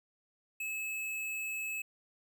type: tone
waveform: square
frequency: 2593 Hz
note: E7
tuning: 29 cents flat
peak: -36 dBFS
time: 0.6-1.82 s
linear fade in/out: 5 ms
effects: none